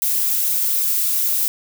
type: noise with flanger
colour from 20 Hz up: violet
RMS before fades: -19 dBFS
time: 0.02-1.48 s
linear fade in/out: 0 ms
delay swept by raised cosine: 0.78 to 3.68 ms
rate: 3.8 Hz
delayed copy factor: +0.5
effects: none